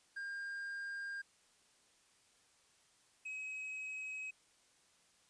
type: tone pair in turn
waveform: triangle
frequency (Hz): 1605 / 2548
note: G6 / D#7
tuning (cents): +40 / +41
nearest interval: minor sixth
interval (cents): 801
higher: second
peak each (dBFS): -39 / -40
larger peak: first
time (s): 0.16-1.22 / 3.25-4.31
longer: neither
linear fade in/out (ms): 10
effects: white hiss -70 dBFS RMS until 5.29 s + resampled to 22050 Hz